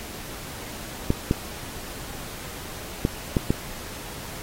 clicks, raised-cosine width 3 ms, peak -6 dBFS, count 5, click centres 1.104 / 1.311 / 3.051 / 3.368 / 3.505 s, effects pink hiss -38 dBFS RMS until 4.42 s + AAC 48 kbps

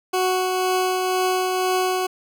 20% pulse tone with tremolo, 370 Hz, F#4, in tune, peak -13 dBFS, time 0.13-2.07 s, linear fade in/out 10 ms, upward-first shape triangle, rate 2 Hz, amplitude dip 30%, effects none

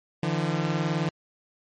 sawtooth beating tone pair, 150.9 / 169.9 Hz, D3 / F3, +47 / -47 cents, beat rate 19 Hz, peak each -23 dBFS, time 0.23-1.09 s, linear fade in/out 2 ms, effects low-pass 5000 Hz 12 dB/octave + MP3 48 kbps

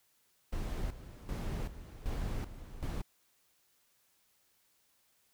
brown noise with tremolo, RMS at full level -36 dBFS, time 0.52-3.02 s, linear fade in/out 10 ms, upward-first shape square, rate 1.3 Hz, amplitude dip 75%, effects white hiss -72 dBFS RMS until 5.33 s

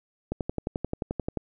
click train, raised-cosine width 2 ms, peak -15 dBFS, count 13, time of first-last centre 0.32-1.373 s, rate 11.4 Hz, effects none

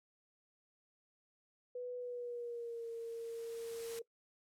sine tone with pitch glide, 493.9 to 460.8 Hz, B4 to A#4, 0 to -20 cents, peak -40 dBFS, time 1.75-4.02 s, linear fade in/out 5 ms, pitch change -120 cents, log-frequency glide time 1.98-2.89 s
white noise with exponential growth, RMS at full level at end -48 dBFS, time 2.01-3.99 s, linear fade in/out 1 ms, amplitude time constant 430 ms
effects noise-tail reverb RT60 0.1 s tail -20 dB re dry + low-pass 12000 Hz 12 dB/octave

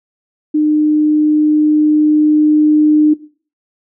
sine tone with level ramp, 303.5 Hz, D#4, 43 cents flat, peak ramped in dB -9 to -6 dBFS, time 0.54-3.14 s, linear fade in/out 10 ms, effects noise-tail reverb RT60 0.4 s tail -17 dB re dry

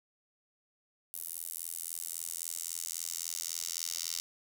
10% pulse tone with high-pass filter sweep, 83.7 Hz, E2, 27 cents sharp, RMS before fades -39 dBFS, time 1.14-4.2 s, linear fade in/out 0 ms, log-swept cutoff 11000 to 5400 Hz, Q 1.7, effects none

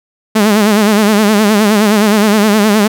sawtooth tone with vibrato, 210.5 Hz, G#3, 24 cents sharp, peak -3 dBFS, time 0.35-2.88 s, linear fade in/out 10 ms, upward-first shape sine, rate 9.6 Hz, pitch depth 86 cents each way, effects none

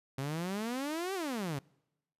sawtooth exponential two-way sweep, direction up then down, 130.81 to 398.6 to 130.81 Hz, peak -30 dBFS, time 0.18-1.59 s, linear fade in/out 5 ms, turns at 1.14 s, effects noise-tail reverb RT60 0.9 s tail -26 dB re dry + resampled to 32000 Hz

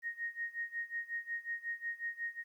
sine tone with tremolo, 1864.7 Hz, A#6, in tune, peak -34 dBFS, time 0.02-2.44 s, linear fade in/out 50 ms, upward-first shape sine, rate 5.5 Hz, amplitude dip 90%, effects 12-bit

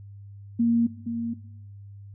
sine tone pair in turn, 233.1 / 232 Hz, A#3 / A#3, 0 / -8 cents, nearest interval unison, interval 8 cents, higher first, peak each -18 / -26 dBFS, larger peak first, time 0.59-0.87 / 1.06-1.34 s, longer neither, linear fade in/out 10 ms, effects noise-tail reverb RT60 0.9 s tail -18 dB re dry + added 100 Hz sine -41 dBFS peak until 2.14 s

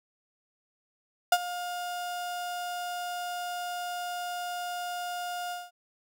35% pulse tone with ADSR envelope, 710 Hz, F5, 28 cents sharp, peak -15 dBFS, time 1.32-5.71 s, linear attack 4 ms, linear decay 49 ms, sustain -16 dB, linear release 200 ms, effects none

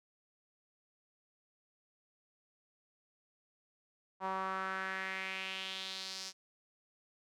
sawtooth tone with band-pass filter sweep, 190 Hz, F#3, 46 cents sharp, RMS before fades -40 dBFS, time 4.2-6.33 s, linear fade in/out 50 ms, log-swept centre 940 to 5500 Hz, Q 3.1, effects none

